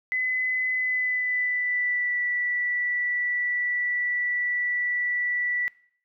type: tone with pitch glide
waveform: sine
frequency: 2019 to 1960.4 Hz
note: B6 to B6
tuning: +38 to -13 cents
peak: -23 dBFS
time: 0.12-5.68 s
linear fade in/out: 0 ms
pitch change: -51 cents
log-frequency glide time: 0.73-2.2 s
effects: noise-tail reverb RT60 0.6 s tail -21 dB re dry